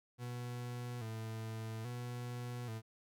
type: tone with vibrato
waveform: 40% pulse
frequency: 116.54 Hz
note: A#2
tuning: in tune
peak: -40 dBFS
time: 0.18-2.82 s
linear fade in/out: 50 ms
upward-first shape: square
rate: 0.6 Hz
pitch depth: 80 cents each way
effects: none